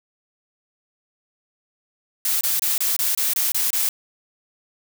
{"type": "noise bursts", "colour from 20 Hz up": "blue", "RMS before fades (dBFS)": -21, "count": 9, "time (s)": [2.25, 3.89], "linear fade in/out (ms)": 2, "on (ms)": 160, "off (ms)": 25, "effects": []}